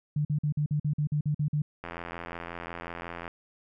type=tone bursts; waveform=sine; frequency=148.7 Hz; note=D3; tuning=22 cents sharp; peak=-24 dBFS; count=11; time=0.16-1.62 s; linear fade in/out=5 ms; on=90 ms; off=47 ms
type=click train; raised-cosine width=0.5 ms; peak=-22 dBFS; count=124; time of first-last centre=1.84-3.279 s; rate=85.5 Hz
effects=none